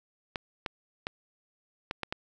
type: clicks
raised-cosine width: 0.3 ms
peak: -16 dBFS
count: 6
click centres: 0.358 / 0.662 / 1.069 / 1.911 / 2.033 / 2.125 s
effects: none